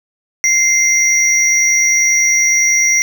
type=tone pair together; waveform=triangle; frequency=2093 / 5775 Hz; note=C7 / F#8; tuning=0 / -43 cents; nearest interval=octave + tritone; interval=1757 cents; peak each=-11 dBFS; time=0.44-3.02 s; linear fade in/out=0 ms; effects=none